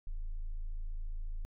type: tone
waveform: sine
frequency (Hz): 27.27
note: A0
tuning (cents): -15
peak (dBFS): -32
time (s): 0.07-1.45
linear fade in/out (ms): 0
effects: tanh soft clip ceiling -34 dBFS